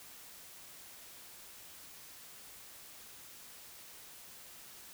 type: silence
effects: white hiss -53 dBFS RMS until 4.93 s